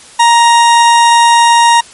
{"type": "tone", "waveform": "40% pulse", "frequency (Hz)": 937, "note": "A#5", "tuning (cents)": 9, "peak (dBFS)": -3, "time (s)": [0.19, 1.81], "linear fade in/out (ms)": 10, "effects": ["white hiss -36 dBFS RMS until 1.93 s", "MP3 48 kbps"]}